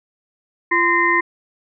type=harmonic tone with a mistuned harmonic; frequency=344.6 Hz; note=F4; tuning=23 cents flat; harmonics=1 / 3 / 5 / 6; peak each=-22 / -18 / -18 / -19 dBFS; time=0.71-1.21 s; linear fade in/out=10 ms; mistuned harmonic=5; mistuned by=+110 cents; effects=none